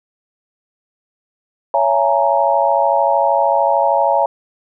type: chord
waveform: sine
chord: A# half-diminished seventh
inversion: first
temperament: just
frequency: 559.4 / 671.3 / 839.1 / 932.3 Hz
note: C#5 / E5 / G#5 / A#5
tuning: +16 / +31 / +18 / 0 cents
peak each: -17 dBFS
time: 1.74-4.26 s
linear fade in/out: 2 ms
effects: none